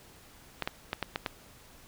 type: clicks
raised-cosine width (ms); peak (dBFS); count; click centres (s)
0.3; -14; 6; 0.623 / 0.675 / 0.931 / 1.027 / 1.159 / 1.262
effects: pink hiss -55 dBFS RMS until 1.87 s